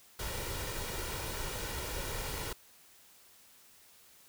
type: noise with comb filter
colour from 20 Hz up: pink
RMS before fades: -38 dBFS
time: 0.19-2.53 s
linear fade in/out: 5 ms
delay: 2.1 ms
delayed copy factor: +0.5
effects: white hiss -60 dBFS RMS until 4.28 s